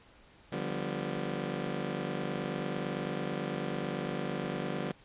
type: chord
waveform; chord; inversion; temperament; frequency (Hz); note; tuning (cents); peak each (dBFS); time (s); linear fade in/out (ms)
20% pulse; G dominant seventh; second; just; 147 / 176.4 / 196 / 245; D3 / F3 / G3 / B3; +2 / +18 / 0 / -14; -34; 0.52-4.92; 5
effects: pink hiss -59 dBFS RMS until 5.04 s + resampled to 8000 Hz